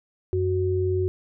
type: tone pair together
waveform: sine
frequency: 92.57 / 370 Hz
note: F#2 / F#4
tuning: +1 / 0 cents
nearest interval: 2 octaves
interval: 2399 cents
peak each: -24 / -23 dBFS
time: 0.33-1.08 s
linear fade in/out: 0 ms
effects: none